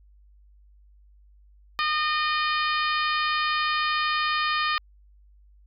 harmonic tone, 611 Hz, D#5, 32 cents flat, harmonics 2 / 3 / 4 / 5 / 6 / 7 / 8, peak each -25 / -29 / -31 / -33 / -35 / -36 / -37 dBFS, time 1.79-4.78 s, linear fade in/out 0 ms, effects added 50 Hz sine -52 dBFS peak until 5.66 s

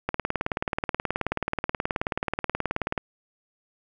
click train, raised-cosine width 0.5 ms, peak -10 dBFS, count 55, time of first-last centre 0.09-2.978 s, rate 18.7 Hz, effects none

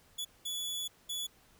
sawtooth tone bursts at uneven times, 3422 Hz, A7, 49 cents flat, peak -32 dBFS, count 3, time 0.18-0.25 / 0.45-0.88 / 1.09-1.27 s, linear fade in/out 10 ms, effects pink hiss -64 dBFS RMS until 1.59 s

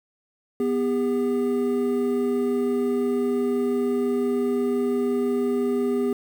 triangle tone pair together, 246.9 / 402.9 Hz, B3 / G4, 0 / +48 cents, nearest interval minor sixth, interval 848 cents, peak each -22 / -21 dBFS, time 0.6-6.13 s, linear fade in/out 2 ms, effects 8-bit

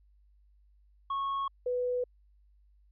triangle / sine tone pair in turn, 1100 / 495.1 Hz, C#6 / B4, -14 / +4 cents, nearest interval octave + major second, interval 1382 cents, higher first, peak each -28 dBFS, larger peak neither, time 1.1-1.48 / 1.66-2.04 s, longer neither, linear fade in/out 5 ms, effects added 50 Hz sine -60 dBFS peak until 2.91 s + resampled to 11025 Hz

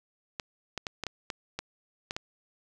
clicks, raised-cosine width 0.2 ms, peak -16 dBFS, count 9, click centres 0.398 / 0.777 / 0.868 / 1.037 / 1.067 / 1.302 / 1.59 / 2.109 / 2.165 s, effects none

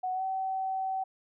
sine tone with pitch glide, 741 to 763.2 Hz, F#5 to G5, +2 to -47 cents, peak -29 dBFS, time 0.03-1.04 s, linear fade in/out 10 ms, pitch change +51 cents, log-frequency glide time 0.13-0.23 s, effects none

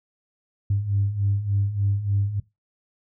sine beating tone pair, 98 / 101.4 Hz, G2 / G#2, 0 / -41 cents, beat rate 3.4 Hz, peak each -26 / -21 dBFS, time 0.7-2.4 s, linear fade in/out 5 ms, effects noise-tail reverb RT60 0.2 s tail -19 dB re dry + tanh soft clip ceiling -13 dBFS

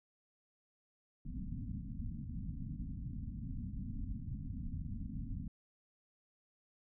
pink low-pass noise, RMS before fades -42 dBFS, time 1.25-5.48 s, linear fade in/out 5 ms, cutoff 270 Hz, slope 96 dB/octave, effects none

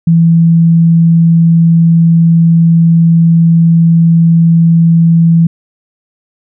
sine tone, 166.2 Hz, E3, 15 cents sharp, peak -3 dBFS, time 0.07-5.47 s, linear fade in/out 5 ms, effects none

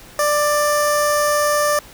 15% pulse tone with notch filter, 591 Hz, D5, 11 cents sharp, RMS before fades -17 dBFS, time 0.19-1.79 s, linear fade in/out 2 ms, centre 2600 Hz, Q 0.92, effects pink hiss -42 dBFS RMS until 1.93 s

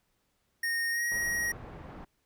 square tone with pitch glide, 1850 to 1891.1 Hz, A#6 to A#6, -14 to +24 cents, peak -29 dBFS, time 0.63-1.52 s, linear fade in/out 5 ms, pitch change +38 cents, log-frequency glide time 0.91-1.03 s
pink low-pass noise, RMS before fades -45 dBFS, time 1.11-2.05 s, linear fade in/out 10 ms, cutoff 1300 Hz, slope 12 dB/octave
effects pink hiss -75 dBFS RMS until 2.25 s

